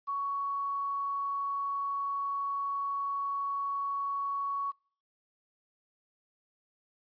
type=tone with quantisation; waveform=sine; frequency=1117 Hz; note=C#6; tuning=13 cents sharp; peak=-30 dBFS; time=0.07-4.72 s; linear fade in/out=20 ms; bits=10; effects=noise-tail reverb RT60 0.5 s tail -26 dB re dry + resampled to 11025 Hz